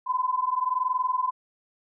sine tone pair together, 1004 / 1025.1 Hz, B5 / C6, +28 / -36 cents, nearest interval unison, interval 36 cents, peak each -26 dBFS, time 0.06-1.31 s, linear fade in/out 20 ms, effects none

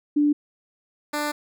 sine / 10% pulse tone pair in turn, 293.7 / 296.1 Hz, D4 / D4, 0 / +14 cents, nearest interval unison, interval 14 cents, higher second, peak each -16 dBFS, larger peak neither, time 0.16-0.33 / 1.13-1.32 s, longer second, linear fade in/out 10 ms, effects none

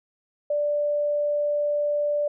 sine tone, 587.3 Hz, D5, in tune, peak -21 dBFS, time 0.5-2.28 s, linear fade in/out 5 ms, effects none

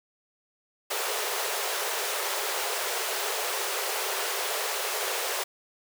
pink high-pass noise, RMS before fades -30 dBFS, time 0.9-5.44 s, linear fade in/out 10 ms, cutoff 380 Hz, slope 96 dB/octave, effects none

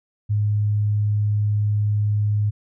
sine tone, 104.5 Hz, G#2, 11 cents sharp, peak -17 dBFS, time 0.29-2.51 s, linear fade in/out 20 ms, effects none

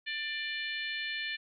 harmonic tone with a mistuned harmonic, 592 Hz, D5, 14 cents sharp, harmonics 3 / 4 / 5 / 6 / 7, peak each -37 / -39 / -41 / -43 / -44 dBFS, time 0.06-1.37 s, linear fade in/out 20 ms, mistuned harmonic 7, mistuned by +24 cents, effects none

